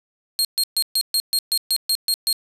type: tone bursts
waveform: sawtooth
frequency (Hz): 4236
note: C8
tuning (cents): +21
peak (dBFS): -14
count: 11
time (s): 0.39-2.328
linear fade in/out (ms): 0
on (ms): 58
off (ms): 130
effects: resampled to 32000 Hz + 7-bit